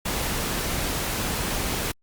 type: noise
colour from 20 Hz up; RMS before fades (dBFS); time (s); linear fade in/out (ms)
pink; -27; 0.05-1.92; 10
effects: Opus 48 kbps